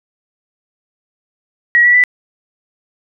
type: tone with pitch steps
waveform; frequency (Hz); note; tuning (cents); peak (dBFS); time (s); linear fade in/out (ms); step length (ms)
sine; 1910 / 1945.6 / 1981.9; A#6 / B6 / B6; +42 / -26 / +6; -6; 1.75-2.038; 0; 96
effects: none